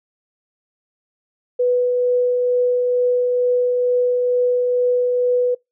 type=tone with tremolo; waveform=sine; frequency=493.9 Hz; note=B4; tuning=in tune; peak=-13 dBFS; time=1.59-5.55 s; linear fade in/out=10 ms; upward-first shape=triangle; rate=2.2 Hz; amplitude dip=25%; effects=noise-tail reverb RT60 0.2 s tail -26 dB re dry